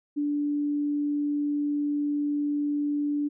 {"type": "tone", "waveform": "sine", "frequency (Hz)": 291.7, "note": "D4", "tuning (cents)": -12, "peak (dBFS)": -24, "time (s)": [0.16, 3.29], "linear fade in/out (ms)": 20, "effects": []}